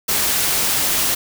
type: noise with amplitude modulation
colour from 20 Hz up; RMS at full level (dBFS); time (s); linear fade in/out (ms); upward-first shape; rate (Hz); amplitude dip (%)
white; -17; 0.08-1.15; 10; sine; 199; 30
effects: none